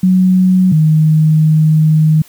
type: tone pair in turn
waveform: sine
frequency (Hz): 185 / 155.91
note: F#3 / D#3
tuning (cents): 0 / +4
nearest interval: minor third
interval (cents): 296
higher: first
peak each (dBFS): -6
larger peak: neither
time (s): 0.03-0.72 / 0.72-2.22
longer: second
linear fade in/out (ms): 5
effects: white hiss -43 dBFS RMS until 2.28 s